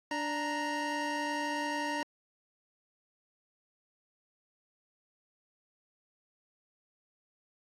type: tone pair together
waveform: 25% pulse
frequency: 293.7 / 932.4 Hz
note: D4 / A#5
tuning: 0 / 0 cents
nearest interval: octave + minor sixth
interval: 2000 cents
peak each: -32 / -30 dBFS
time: 0.11-2.03 s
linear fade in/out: 2 ms
effects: low-pass 6000 Hz 12 dB/octave + AAC 48 kbps